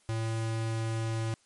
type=tone; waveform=square; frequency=112.6 Hz; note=A2; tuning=40 cents sharp; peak=-30 dBFS; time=0.09-1.34 s; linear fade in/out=0 ms; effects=white hiss -66 dBFS RMS until 1.45 s + MP3 48 kbps